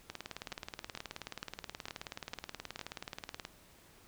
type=two click trains; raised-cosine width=0.2 ms; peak=-23 / -23 dBFS; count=6 / 64; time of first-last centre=0.52-2.793 / 0.1-3.451 s; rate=2.2 / 18.8 Hz; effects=pink hiss -61 dBFS RMS until 4.07 s